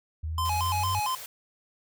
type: linear sweep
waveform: sine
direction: up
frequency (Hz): 77.78 to 96.1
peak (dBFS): -29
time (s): 0.23-1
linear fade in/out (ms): 10
type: tone with vibrato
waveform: square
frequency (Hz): 932.3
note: A#5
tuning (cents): 0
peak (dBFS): -27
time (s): 0.38-1.15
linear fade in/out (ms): 2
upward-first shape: square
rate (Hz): 4.4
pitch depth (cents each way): 180
type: band-stop noise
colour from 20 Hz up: white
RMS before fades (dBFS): -41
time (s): 0.45-1.26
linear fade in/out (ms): 2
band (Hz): 170 to 420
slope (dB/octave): 48
effects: none